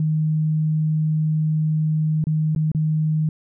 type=tone with dropouts; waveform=sine; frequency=155.56 Hz; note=D#3; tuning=in tune; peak=-17 dBFS; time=0-3.29 s; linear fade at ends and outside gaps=2 ms; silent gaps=2.241-2.269 / 2.55-2.561 / 2.717-2.748 s; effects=none